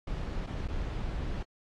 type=noise with dropouts; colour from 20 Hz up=brown; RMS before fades=-34 dBFS; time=0.07-1.43 s; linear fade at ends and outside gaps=5 ms; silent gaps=0.463-0.47 / 0.674-0.683 s; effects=low-pass 5000 Hz 12 dB/octave + AAC 48 kbps